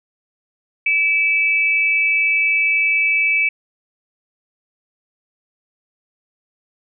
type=tone pair together; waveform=sine; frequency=2307 / 2617 Hz; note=D7 / E7; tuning=-31 / -13 cents; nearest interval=major second; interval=218 cents; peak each=-15 / -19 dBFS; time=0.86-3.49 s; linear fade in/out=5 ms; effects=none